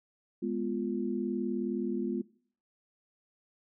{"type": "chord", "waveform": "sine", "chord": "F diminished", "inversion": "first", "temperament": "equal", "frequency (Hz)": [207.7, 246.9, 349.2], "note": ["Ab3", "Cb4", "F4"], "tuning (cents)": [0, 0, 0], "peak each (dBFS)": -34, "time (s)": [0.42, 2.22], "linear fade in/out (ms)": 10, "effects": ["noise-tail reverb RT60 0.5 s tail -20 dB re dry"]}